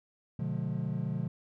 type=chord; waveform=triangle; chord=B diminished seventh; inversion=none; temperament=just; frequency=123.47 / 148.16 / 177.8 / 213.4 Hz; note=B2 / D3 / F3 / Ab3; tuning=0 / +16 / +31 / +47 cents; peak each=-34 / -33 / -34 / -38 dBFS; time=0.39-1.28 s; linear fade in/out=5 ms; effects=none